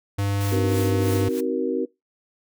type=tone; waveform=square; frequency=100 Hz; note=G2; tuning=35 cents sharp; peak=-22 dBFS; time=0.18-1.29 s; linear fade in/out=10 ms
type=noise with tremolo; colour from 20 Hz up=white; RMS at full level=-35 dBFS; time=0.4-1.41 s; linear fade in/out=10 ms; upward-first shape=sine; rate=3.1 Hz; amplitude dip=80%
type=chord; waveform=sine; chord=C half-diminished seventh; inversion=none; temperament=just; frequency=261.6 / 314 / 376.7 / 470.9 Hz; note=C4 / Eb4 / Gb4 / Bb4; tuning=0 / +16 / +31 / +18 cents; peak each=-27 / -29 / -26 / -26 dBFS; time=0.51-1.86 s; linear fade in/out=20 ms
effects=noise-tail reverb RT60 0.2 s tail -22 dB re dry